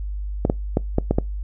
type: clicks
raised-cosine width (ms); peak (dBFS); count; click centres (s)
2; -4; 6; 0.451 / 0.499 / 0.771 / 0.984 / 1.11 / 1.185
effects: noise-tail reverb RT60 0.2 s tail -24 dB re dry + added 50 Hz sine -25 dBFS peak until 1.43 s